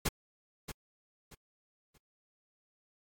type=noise with echo; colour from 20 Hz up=pink; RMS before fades=-30 dBFS; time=0.05-0.09 s; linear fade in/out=10 ms; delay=630 ms; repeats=3; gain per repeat=-11 dB; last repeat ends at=1.98 s; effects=AAC 64 kbps